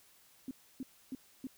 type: tone bursts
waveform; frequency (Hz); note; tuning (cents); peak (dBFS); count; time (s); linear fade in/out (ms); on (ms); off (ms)
sine; 261.6; C4; 0; -37; 4; 0.48-1.47; 2; 30; 290
effects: white hiss -64 dBFS RMS until 1.57 s